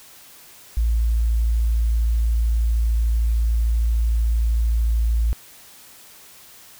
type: tone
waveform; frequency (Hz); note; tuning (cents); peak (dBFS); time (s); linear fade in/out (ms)
sine; 56.6; A1; +50; -16; 0.77-5.33; 0
effects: white hiss -46 dBFS RMS until 6.79 s